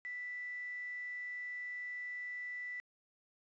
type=tone with quantisation; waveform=sine; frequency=1975.5 Hz; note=B6; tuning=in tune; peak=-40 dBFS; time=0.05-2.8 s; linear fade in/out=0 ms; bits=10; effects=resampled to 16000 Hz